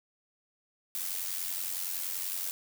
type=noise with amplitude modulation; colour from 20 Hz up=blue; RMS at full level=-32 dBFS; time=0.95-2.51 s; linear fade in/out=0 ms; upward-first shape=sine; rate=90.6 Hz; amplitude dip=65%; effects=none